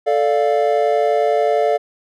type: chord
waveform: triangle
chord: D minor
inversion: second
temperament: equal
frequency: 440 / 587.3 / 698.5 Hz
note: A4 / D5 / F5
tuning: 0 / 0 / 0 cents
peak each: -16 dBFS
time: 0.06-1.78 s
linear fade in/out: 20 ms
effects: none